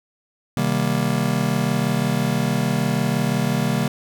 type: chord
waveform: square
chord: C minor seventh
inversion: none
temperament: just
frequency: 130.81 / 156.98 / 196.22 / 235.5 Hz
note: C3 / Eb3 / G3 / Bb3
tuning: 0 / +16 / +2 / +18 cents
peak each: -25 dBFS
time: 0.57-3.88 s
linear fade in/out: 2 ms
effects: none